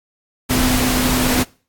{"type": "tone in noise", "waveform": "sine", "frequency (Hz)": 252.6, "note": "B3", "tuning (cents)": 39, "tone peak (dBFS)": -18, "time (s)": [0.49, 1.44], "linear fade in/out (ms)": 20, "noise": "pink", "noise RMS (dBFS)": -18, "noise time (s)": [0.49, 1.44], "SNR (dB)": -3, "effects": ["noise-tail reverb RT60 0.4 s tail -23 dB re dry", "AAC 64 kbps"]}